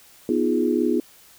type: chord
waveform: sine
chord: F half-diminished seventh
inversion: second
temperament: equal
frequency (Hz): 246.9 / 311.1 / 349.2 / 415.3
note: Cb4 / Eb4 / F4 / Ab4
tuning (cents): 0 / 0 / 0 / 0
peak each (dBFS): -23 / -24 / -23 / -25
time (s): 0.29-1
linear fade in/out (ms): 2
effects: white hiss -51 dBFS RMS until 1.38 s